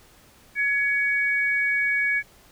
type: tone pair together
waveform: sine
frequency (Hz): 1681.8 / 2245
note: G#6 / C#7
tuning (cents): +21 / +21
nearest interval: perfect fourth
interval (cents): 500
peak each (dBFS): -24 / -22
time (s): 0.55-2.23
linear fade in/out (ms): 50
effects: pink hiss -54 dBFS RMS until 2.51 s